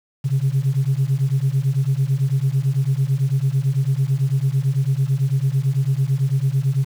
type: beating tone pair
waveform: sine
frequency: 130.81 / 139.81 Hz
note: C3 / C#3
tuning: 0 / +15 cents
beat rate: 9 Hz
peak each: -18 dBFS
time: 0.24-6.85 s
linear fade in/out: 20 ms
effects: tanh soft clip ceiling -11 dBFS + 7-bit